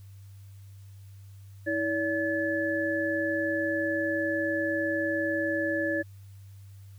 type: tone cluster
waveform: sine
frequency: 322.6 / 571 / 1723 Hz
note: E4 / D5 / A6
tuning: -37 / -49 / -37 cents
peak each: -30 dBFS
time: 1.66-6.03 s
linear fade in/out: 20 ms
effects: added 98 Hz sine -45 dBFS peak until 6.98 s + white hiss -64 dBFS RMS until 6.98 s